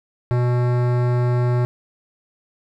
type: tone with hard clipping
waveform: sine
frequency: 122.6 Hz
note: B2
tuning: 12 cents flat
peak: -18 dBFS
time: 0.31-1.65 s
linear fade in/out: 0 ms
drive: 18 dB
effects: none